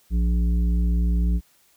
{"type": "harmonic tone with a mistuned harmonic", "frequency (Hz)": 58.27, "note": "A#1", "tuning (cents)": 0, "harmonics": [1, 3, 5, 7], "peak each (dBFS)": [-18, -27, -38, -45], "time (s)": [0.1, 1.41], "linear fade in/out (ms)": 50, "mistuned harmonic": 3, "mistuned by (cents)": 21, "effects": ["white hiss -60 dBFS RMS until 1.76 s"]}